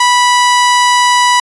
sawtooth tone, 983 Hz, B5, 8 cents flat, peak -3 dBFS, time 0-1.4 s, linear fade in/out 5 ms, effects resampled to 22050 Hz

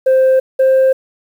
sine tone pair in turn, 523.3 / 526.9 Hz, C5 / C5, 0 / +12 cents, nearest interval unison, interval 12 cents, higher second, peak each -5 dBFS, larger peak neither, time 0.06-0.4 / 0.59-0.93 s, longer neither, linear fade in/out 10 ms, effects tanh soft clip ceiling -6 dBFS + 7-bit

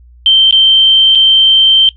sine tone with dropouts, 3125 Hz, G7, 6 cents flat, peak -3 dBFS, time 0.26-1.89 s, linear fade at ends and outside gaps 1 ms, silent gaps 0.51-0.525 / 1.151-1.155 s, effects noise-tail reverb RT60 0.1 s tail -18 dB re dry + added 60 Hz sine -37 dBFS peak until 1.96 s

